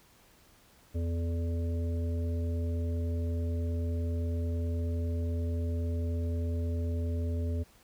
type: harmonic tone with a mistuned harmonic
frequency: 83.6 Hz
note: E2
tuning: 25 cents sharp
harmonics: 1 / 3 / 5 / 7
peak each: -29 / -39 / -43 / -46 dBFS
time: 0.94-7.64 s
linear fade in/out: 20 ms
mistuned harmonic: 5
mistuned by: +39 cents
effects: pink hiss -61 dBFS RMS until 7.83 s